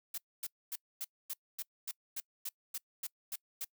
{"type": "noise bursts", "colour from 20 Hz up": "blue", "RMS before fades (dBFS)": -39, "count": 13, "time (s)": [0.14, 3.647], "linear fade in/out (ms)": 5, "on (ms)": 39, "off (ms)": 250, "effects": ["noise-tail reverb RT60 0.1 s tail -25 dB re dry"]}